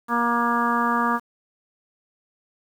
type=harmonic tone; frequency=236.7 Hz; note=A#3; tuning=27 cents sharp; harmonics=1 / 2 / 3 / 4 / 5 / 6 / 7; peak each=-25 / -32 / -31 / -25 / -23 / -31 / -29 dBFS; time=0.08-1.2 s; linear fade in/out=50 ms; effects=8-bit